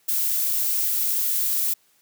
violet noise, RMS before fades -23 dBFS, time 0.08-1.74 s, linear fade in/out 10 ms, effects white hiss -62 dBFS RMS until 2.01 s + high-pass 100 Hz 12 dB/octave

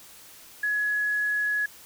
sine tone, 1686 Hz, G#6, 26 cents sharp, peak -23 dBFS, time 0.63-1.66 s, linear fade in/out 5 ms, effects white hiss -49 dBFS RMS until 1.85 s

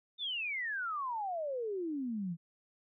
sine exponential sweep, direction down, 3661 to 160.6 Hz, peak -34 dBFS, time 0.18-2.37 s, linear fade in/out 50 ms, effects none

